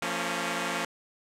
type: chord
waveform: 5% pulse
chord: Bb minor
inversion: second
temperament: equal with one note detuned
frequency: 174.61 / 227.4 / 277.2 Hz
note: F3 / Bb3 / Db4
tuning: 0 / -43 / 0 cents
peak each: -22 dBFS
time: 0.02-0.85 s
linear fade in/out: 2 ms
effects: low-pass 10000 Hz 12 dB/octave